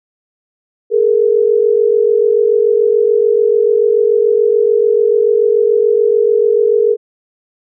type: tone pair together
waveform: sine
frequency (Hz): 419.3 / 466.2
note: G#4 / A#4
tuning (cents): +17 / 0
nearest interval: major second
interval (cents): 183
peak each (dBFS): -11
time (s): 0.9-6.97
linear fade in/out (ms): 50
effects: none